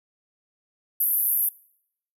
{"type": "band-pass noise", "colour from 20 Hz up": "white", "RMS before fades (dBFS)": -23, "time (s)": [1, 1.49], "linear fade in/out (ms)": 5, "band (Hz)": [11000, 14000], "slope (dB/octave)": 96, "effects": ["noise-tail reverb RT60 0.7 s tail -23 dB re dry"]}